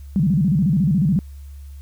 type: tone with vibrato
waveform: sine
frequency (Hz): 170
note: F3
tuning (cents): -46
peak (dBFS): -14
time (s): 0.16-1.19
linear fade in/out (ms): 0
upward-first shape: square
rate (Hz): 14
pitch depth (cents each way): 240
effects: added 70 Hz sine -34 dBFS peak until 1.81 s + white hiss -57 dBFS RMS until 1.81 s